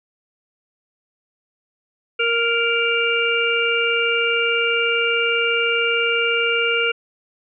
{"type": "harmonic tone", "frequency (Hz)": 466.2, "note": "A#4", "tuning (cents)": 0, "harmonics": [1, 3, 5, 6], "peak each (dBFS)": [-22, -22, -22, -22], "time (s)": [2.19, 6.92], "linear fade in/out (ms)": 10, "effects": []}